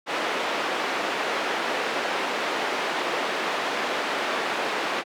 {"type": "band-pass noise", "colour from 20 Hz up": "pink", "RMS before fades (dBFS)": -27, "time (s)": [0.06, 5.04], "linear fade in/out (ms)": 50, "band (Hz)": [410, 2900], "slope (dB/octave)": 12, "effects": ["high-pass 200 Hz 12 dB/octave"]}